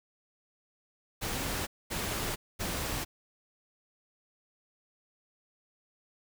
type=noise bursts; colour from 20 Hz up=pink; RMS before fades=-34 dBFS; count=3; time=1.21-3.05 s; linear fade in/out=20 ms; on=460 ms; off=230 ms; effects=none